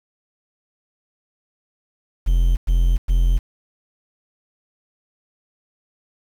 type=tone bursts; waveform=triangle; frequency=42.99 Hz; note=F1; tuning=27 cents flat; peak=-11 dBFS; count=3; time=2.26-3.39 s; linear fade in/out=20 ms; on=310 ms; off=100 ms; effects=7-bit